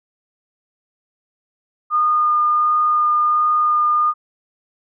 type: tone with vibrato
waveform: sine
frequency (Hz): 1218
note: D#6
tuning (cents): -37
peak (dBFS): -13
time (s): 1.9-4.14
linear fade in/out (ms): 50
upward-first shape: sine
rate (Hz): 1.4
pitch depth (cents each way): 9
effects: none